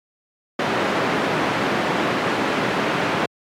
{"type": "band-pass noise", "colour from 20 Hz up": "pink", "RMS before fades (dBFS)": -21, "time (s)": [0.59, 3.26], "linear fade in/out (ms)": 5, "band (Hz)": [200, 2300], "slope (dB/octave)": 12, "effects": ["high-pass 100 Hz 12 dB/octave", "MP3 96 kbps"]}